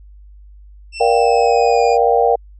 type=tone with pitch glide; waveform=25% pulse; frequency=2685 to 2434 Hz; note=E7 to D#7; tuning=+31 to -39 cents; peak=-23 dBFS; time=0.92-1.98 s; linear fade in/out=50 ms; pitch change=-170 cents; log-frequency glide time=1.1-1.83 s
type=chord; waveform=sine; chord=G minor seventh; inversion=first; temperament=just; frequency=470.4 / 588 / 705.6 / 784 Hz; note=Bb4 / D5 / F5 / G5; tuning=+16 / +2 / +18 / 0 cents; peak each=-14 / -19 / -16 / -16 dBFS; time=1-2.36 s; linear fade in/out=10 ms
effects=added 50 Hz sine -38 dBFS peak until 2.59 s + resampled to 22050 Hz